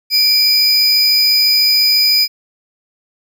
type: tone pair together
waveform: square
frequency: 2349 / 4977 Hz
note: D7 / D#8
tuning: 0 / 0 cents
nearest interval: octave + minor second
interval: 1300 cents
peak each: -21 / -10 dBFS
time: 0.1-2.28 s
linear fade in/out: 50 ms
effects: none